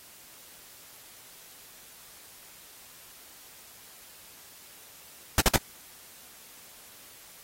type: noise bursts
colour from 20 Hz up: pink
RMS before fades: -20 dBFS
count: 3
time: 5.38-5.562 s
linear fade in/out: 2 ms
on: 26 ms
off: 52 ms
effects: white hiss -51 dBFS RMS until 7.43 s + AAC 48 kbps